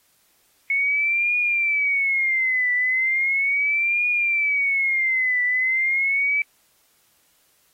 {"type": "tone with vibrato", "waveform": "sine", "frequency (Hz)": 2197, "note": "C#7", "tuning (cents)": -16, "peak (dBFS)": -18, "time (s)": [0.7, 6.42], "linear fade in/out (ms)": 2, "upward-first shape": "triangle", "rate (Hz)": 0.37, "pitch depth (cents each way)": 190, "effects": ["white hiss -62 dBFS RMS until 7.73 s", "AAC 48 kbps"]}